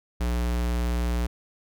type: tone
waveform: square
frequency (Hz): 59.7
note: A#1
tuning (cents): +42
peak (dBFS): -24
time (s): 0.2-1.27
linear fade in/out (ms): 10
effects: none